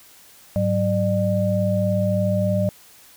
sine tone cluster, 104.4 / 187.7 / 600 Hz, G#2 / F#3 / D5, +10 / +25 / +37 cents, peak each -22 dBFS, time 0.56-2.69 s, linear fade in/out 0 ms, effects white hiss -49 dBFS RMS until 3.16 s

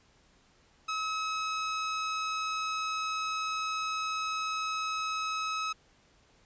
sawtooth tone, 1283 Hz, E6, 47 cents flat, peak -27 dBFS, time 0.88-5.73 s, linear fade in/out 10 ms, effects pink hiss -64 dBFS RMS until 6.45 s + resampled to 16000 Hz

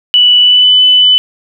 sine tone with pitch glide, 2960 to 3001 Hz, F#7 to F#7, 0 to +24 cents, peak -3 dBFS, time 0.14-1.18 s, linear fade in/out 0 ms, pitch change +24 cents, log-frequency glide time 0.4-0.69 s, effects none

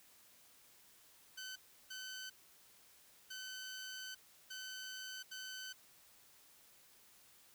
15% pulse tone bursts at uneven times, 1522 Hz, F#6, 48 cents sharp, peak -39 dBFS, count 5, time 1.37-1.56 / 1.9-2.3 / 3.3-4.15 / 4.5-5.23 / 5.31-5.73 s, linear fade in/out 10 ms, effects white hiss -65 dBFS RMS until 7.54 s

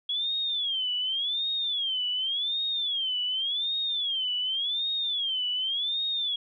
sine tone with vibrato, 3322 Hz, G#7, in tune, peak -26 dBFS, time 0.09-6.36 s, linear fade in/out 5 ms, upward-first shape sine, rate 0.88 Hz, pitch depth 200 cents each way, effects none

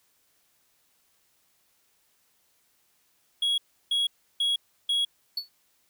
triangle tone bursts, 3322 Hz, G#7, in tune, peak -21 dBFS, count 4, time 3.42-5.05 s, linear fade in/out 5 ms, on 160 ms, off 330 ms
triangle tone with exponential decay, 4435 Hz, C#8, in tune, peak -23 dBFS, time 5.37-5.49 s, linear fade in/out 5 ms, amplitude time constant 25 ms
effects white hiss -68 dBFS RMS until 5.89 s

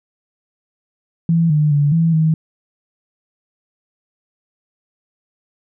sine tone with pitch steps, 166.3 / 150.7 / 144.9 / 164.7 / 158.5 Hz, E3 / D3 / D3 / E3 / D#3, +16 / +45 / -23 / -1 / +32 cents, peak -11 dBFS, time 1.29-2.34 s, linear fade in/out 2 ms, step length 210 ms, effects none

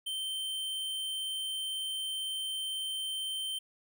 square tone, 3111 Hz, G7, 14 cents flat, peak -34 dBFS, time 0.06-3.59 s, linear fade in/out 10 ms, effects none

